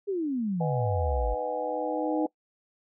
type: exponential sweep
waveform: sine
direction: down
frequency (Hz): 415.4 to 47.68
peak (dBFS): -26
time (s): 0.07-1.35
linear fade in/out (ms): 20
type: chord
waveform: sine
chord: G# minor seventh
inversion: first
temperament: just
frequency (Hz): 498.4 / 623 / 747.5 / 830.6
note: B4 / D#5 / F#5 / G#5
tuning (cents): +16 / +2 / +17 / 0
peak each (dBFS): -31 / -35 / -35 / -35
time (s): 0.6-2.27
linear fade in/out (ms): 10
type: tone with exponential growth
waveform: sine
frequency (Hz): 309.6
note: D#4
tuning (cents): -9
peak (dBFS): -24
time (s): 0.65-2.26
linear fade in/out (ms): 5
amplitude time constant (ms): 350
effects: noise-tail reverb RT60 0.1 s tail -22 dB re dry